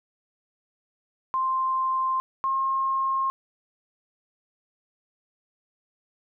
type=tone pair in turn; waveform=sine; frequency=1048 / 1070.6 Hz; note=C6 / C6; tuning=+2 / +39 cents; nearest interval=unison; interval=37 cents; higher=second; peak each=-22 dBFS; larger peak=neither; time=1.34-2.2 / 2.44-3.3 s; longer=neither; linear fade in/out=0 ms; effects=none